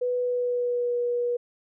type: tone with pitch glide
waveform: sine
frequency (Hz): 494.4 to 483.1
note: B4 to B4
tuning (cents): +2 to -38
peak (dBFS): -23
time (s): 0.01-1.37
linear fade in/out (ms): 10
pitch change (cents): -40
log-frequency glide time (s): 0.18-0.97
effects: none